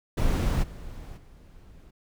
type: noise with level steps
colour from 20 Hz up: brown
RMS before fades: -23 / -40 / -50 dBFS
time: 0.17-1.91 s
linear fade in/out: 10 ms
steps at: 0.62 / 1.16 s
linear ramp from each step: 20 ms
effects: none